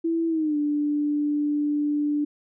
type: tone with pitch glide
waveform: sine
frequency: 330.5 to 294.4 Hz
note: E4 to D4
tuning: +5 to +4 cents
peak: -21 dBFS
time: 0.04-2.25 s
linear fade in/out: 10 ms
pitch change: -201 cents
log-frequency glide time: 0.28-0.57 s
effects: none